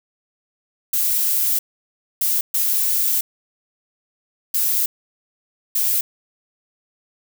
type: noise bursts at uneven times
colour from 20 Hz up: violet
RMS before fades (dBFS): -19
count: 5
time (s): 0.93-1.59 / 2.21-2.41 / 2.54-3.21 / 4.54-4.86 / 5.75-6.01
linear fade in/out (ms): 5
effects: none